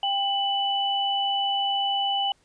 sine tone pair together, 794 / 2981 Hz, G5 / F#7, +22 / +12 cents, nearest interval octave + major seventh, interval 2290 cents, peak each -25 dBFS, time 0.03-2.32 s, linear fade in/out 2 ms, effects pink hiss -64 dBFS RMS until 2.44 s + resampled to 22050 Hz

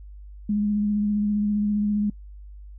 sine tone with vibrato, 207.7 Hz, G#3, in tune, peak -20 dBFS, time 0.49-2.1 s, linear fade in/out 5 ms, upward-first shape triangle, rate 15 Hz, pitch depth 24 cents each way, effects noise-tail reverb RT60 0.1 s tail -26 dB re dry + added 50 Hz sine -39 dBFS peak until 2.78 s

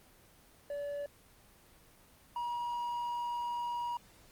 triangle tone pair in turn, 575 / 957 Hz, D5 / A#5, -37 / +45 cents, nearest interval major sixth, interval 882 cents, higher second, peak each -34 / -32 dBFS, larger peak second, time 0.7-1.06 / 2.36-3.97 s, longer second, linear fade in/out 2 ms, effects pink hiss -61 dBFS RMS until 4.31 s + Opus 24 kbps

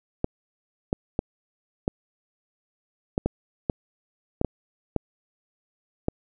clicks, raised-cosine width 2 ms, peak -9 dBFS, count 11, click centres 0.244 / 0.929 / 1.191 / 1.879 / 3.179 / 3.26 / 3.698 / 4.414 / 4.447 / 4.963 / 6.084 s, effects none

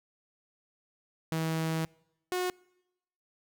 sawtooth tone pair in turn, 161.2 / 363.3 Hz, E3 / F#4, -38 / -32 cents, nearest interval octave + major second, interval 1406 cents, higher second, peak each -25 dBFS, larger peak neither, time 1.32-1.85 / 2.32-2.5 s, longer first, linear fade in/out 0 ms, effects noise-tail reverb RT60 0.9 s tail -26 dB re dry

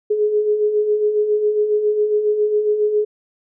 sine beating tone pair, 415.3 / 422.6 Hz, G#4 / G#4, 0 / +30 cents, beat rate 7.3 Hz, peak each -24 / -15 dBFS, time 0.1-3.05 s, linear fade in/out 10 ms, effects none

